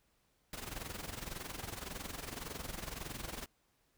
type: noise with amplitude modulation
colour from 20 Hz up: pink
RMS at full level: -41 dBFS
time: 0.53-3.46 s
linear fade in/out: 2 ms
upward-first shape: sine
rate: 21.8 Hz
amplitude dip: 75%
effects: pink hiss -75 dBFS RMS until 3.97 s